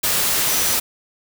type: tone in noise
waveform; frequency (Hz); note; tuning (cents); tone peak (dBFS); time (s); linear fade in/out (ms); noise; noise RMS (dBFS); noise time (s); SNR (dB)
sine; 5910; F#8; -3; -27; 0.48-0.75; 10; white; -19; 0.03-0.8; -11
effects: none